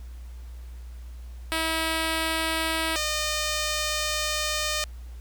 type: tone pair in turn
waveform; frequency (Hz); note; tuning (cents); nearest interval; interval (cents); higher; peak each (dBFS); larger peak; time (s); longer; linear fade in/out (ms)
5% pulse; 322.8 / 609.4; E4 / D#5; -36 / -36; major seventh; 1100; second; -13 / -14; first; 1.52-2.96 / 2.96-4.84; second; 0
effects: added 60 Hz sine -37 dBFS peak until 5.2 s + pink hiss -57 dBFS RMS until 5.2 s